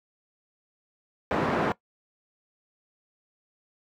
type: band-pass noise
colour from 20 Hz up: pink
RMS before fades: -26 dBFS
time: 1.31-1.72 s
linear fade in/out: 0 ms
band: 200 to 1300 Hz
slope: 12 dB/octave
effects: noise-tail reverb RT60 0.1 s tail -19 dB re dry